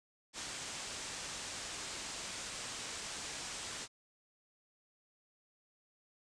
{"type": "low-pass noise", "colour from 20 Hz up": "white", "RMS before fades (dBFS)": -44, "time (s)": [0.33, 3.88], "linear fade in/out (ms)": 50, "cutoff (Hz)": 8500, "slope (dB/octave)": 48, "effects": []}